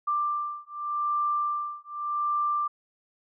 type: beating tone pair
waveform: sine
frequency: 1182 / 1182.85 Hz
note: D6 / D6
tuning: +11 / +12 cents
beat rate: 0.85 Hz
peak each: -29 dBFS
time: 0.07-2.68 s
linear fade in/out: 10 ms
effects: none